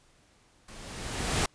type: noise with level ramp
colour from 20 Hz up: pink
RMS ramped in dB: -48 to -25 dBFS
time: 0.68-1.46 s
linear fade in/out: 5 ms
effects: pink hiss -63 dBFS RMS until 1.54 s + resampled to 22050 Hz